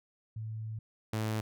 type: tone pair in turn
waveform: sine / sawtooth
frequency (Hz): 110 / 109.18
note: A2 / A2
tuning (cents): 0 / -13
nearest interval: unison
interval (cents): 13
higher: first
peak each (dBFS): -36 / -27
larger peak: second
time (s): 0.36-0.79 / 1.13-1.41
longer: first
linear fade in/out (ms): 5
effects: none